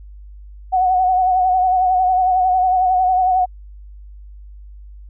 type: tone with vibrato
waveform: sine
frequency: 740 Hz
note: F#5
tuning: in tune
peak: -12 dBFS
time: 0.72-3.46 s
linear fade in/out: 20 ms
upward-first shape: sine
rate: 11 Hz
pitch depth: 40 cents each way
effects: added 50 Hz sine -35 dBFS peak until 5.09 s